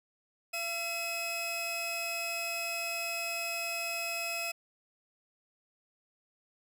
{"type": "tone pair together", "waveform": "sawtooth", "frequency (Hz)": [677.8, 2559], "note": ["E5", "D#7"], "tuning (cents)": [48, 48], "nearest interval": "octave + major seventh", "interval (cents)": 2300, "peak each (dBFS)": [-35, -31], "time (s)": [0.53, 4.52], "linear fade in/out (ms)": 10, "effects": []}